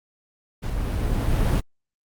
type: noise with level ramp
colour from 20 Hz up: brown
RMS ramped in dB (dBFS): -28 to -18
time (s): 0.62-1.61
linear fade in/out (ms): 20
effects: Opus 48 kbps